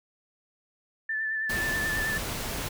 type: tone with vibrato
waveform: sine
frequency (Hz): 1760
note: A6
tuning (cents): 0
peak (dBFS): -27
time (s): 1.09-2.18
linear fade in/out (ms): 5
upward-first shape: sine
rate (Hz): 9.3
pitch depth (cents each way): 26
type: noise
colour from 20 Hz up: pink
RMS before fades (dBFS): -33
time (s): 1.49-2.69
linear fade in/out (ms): 10
effects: none